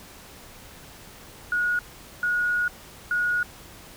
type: tone bursts at uneven times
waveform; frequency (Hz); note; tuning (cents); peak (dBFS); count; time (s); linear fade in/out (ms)
sine; 1449; F#6; -37; -21; 3; 1.52-1.79 / 2.23-2.68 / 3.11-3.43; 2
effects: pink hiss -46 dBFS RMS until 3.96 s